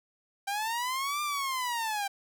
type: linear two-way sweep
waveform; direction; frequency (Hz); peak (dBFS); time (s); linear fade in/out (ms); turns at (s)
sawtooth; up then down; 782 to 1200 to 782; -26; 0.47-2.08; 10; 1.22
effects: none